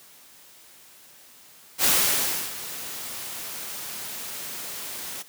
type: noise with ADSR envelope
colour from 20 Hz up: white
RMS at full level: -19 dBFS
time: 1.78-5.23 s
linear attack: 66 ms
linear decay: 660 ms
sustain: -16 dB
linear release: 16 ms
effects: white hiss -51 dBFS RMS until 5.28 s + high-pass 100 Hz 12 dB/octave